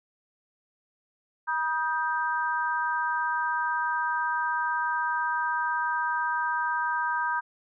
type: tone cluster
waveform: sine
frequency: 961 / 1243 / 1571 Hz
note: B5 / D#6 / G6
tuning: -48 / -2 / +3 cents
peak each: -28 / -32 / -29 dBFS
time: 1.47-7.41 s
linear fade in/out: 20 ms
effects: none